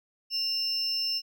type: tone pair together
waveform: triangle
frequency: 2818 / 5320 Hz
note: F7 / E8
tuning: +15 / +15 cents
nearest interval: major seventh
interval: 1100 cents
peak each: -35 / -26 dBFS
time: 0.3-1.22 s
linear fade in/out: 50 ms
effects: none